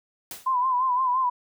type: noise with exponential decay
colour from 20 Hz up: white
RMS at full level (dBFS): -34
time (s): 0.31-0.57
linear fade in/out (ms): 1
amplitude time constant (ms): 56
type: tone with vibrato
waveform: sine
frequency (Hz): 1016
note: B5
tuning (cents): +49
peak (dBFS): -20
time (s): 0.46-1.3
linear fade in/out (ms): 10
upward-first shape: sine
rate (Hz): 5.8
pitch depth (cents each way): 67
effects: none